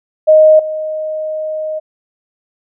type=tone with level steps; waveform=sine; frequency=622.3 Hz; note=D#5; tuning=in tune; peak=-3 / -17 dBFS; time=0.27-1.8 s; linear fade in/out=20 ms; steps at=0.59 s; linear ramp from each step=5 ms; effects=none